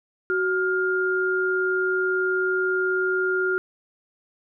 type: tone pair together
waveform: sine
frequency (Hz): 372.7 / 1409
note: F#4 / F6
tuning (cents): +13 / +15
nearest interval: octave + major seventh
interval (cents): 2302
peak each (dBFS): -23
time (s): 0.3-3.58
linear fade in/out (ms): 0
effects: none